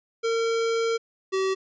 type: tone pair in turn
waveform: square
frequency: 456.8 / 382.2 Hz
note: A#4 / G4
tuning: -35 / -44 cents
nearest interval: minor third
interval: 309 cents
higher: first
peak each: -23 dBFS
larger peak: neither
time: 0.23-0.98 / 1.32-1.55 s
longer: first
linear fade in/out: 20 ms
effects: resampled to 16000 Hz